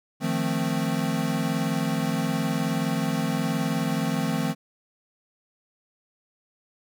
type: chord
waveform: square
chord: F dominant seventh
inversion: third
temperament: equal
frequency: 155.56 / 174.61 / 220 / 261.6 Hz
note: Eb3 / F3 / A3 / C4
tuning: 0 / 0 / 0 / 0 cents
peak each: -30 dBFS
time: 0.2-4.55 s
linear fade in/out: 50 ms
effects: none